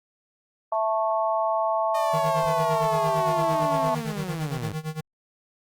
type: harmonic tone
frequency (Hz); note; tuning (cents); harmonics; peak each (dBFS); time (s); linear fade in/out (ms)
220; A3; 0; 3 / 4 / 5; -24 / -26 / -28; 0.72-3.95; 5
type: linear sweep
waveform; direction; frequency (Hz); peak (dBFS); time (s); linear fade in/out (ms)
sawtooth; down; 613 to 98; -27; 1.94-4.73; 10
type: tone with tremolo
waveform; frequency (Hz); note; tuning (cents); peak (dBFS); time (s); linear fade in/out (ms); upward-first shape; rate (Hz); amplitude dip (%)
square; 156.5; D#3; +10; -27; 2.13-5.01; 10; sine; 8.8; 90
type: noise with exponential decay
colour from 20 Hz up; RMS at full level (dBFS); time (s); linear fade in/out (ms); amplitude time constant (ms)
brown; -40; 2.43-2.63; 0; 43
effects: Opus 32 kbps